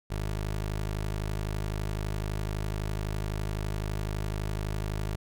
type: tone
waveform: 20% pulse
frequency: 51.9 Hz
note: G#1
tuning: in tune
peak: -25 dBFS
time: 0.1-5.16 s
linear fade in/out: 10 ms
effects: none